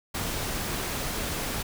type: noise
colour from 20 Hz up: pink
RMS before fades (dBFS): -31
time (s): 0.14-1.63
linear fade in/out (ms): 10
effects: none